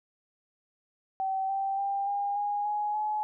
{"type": "tone with pitch steps", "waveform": "sine", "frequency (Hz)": [768, 781, 794.2, 807.6, 821.2, 835.1, 849.2], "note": ["G5", "G5", "G5", "G#5", "G#5", "G#5", "G#5"], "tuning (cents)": [-36, -7, 22, -49, -20, 9, 38], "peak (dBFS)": -27, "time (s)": [1.2, 3.23], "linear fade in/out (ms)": 0, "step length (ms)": 290, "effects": []}